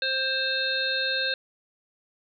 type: harmonic tone with a mistuned harmonic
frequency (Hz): 528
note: C5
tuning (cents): +16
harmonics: 1 / 3 / 5 / 7 / 8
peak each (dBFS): -33 / -28 / -34 / -30 / -30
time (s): 0.02-1.34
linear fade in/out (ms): 2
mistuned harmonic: 8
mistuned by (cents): -16
effects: none